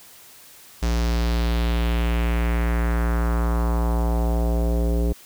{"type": "tone with low-pass filter sweep", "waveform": "square", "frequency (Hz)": 58.27, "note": "A#1", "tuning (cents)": 0, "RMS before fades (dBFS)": -21, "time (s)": [0.82, 5.13], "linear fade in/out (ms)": 10, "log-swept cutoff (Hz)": [6200, 450], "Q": 2, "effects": ["white hiss -47 dBFS RMS until 5.25 s"]}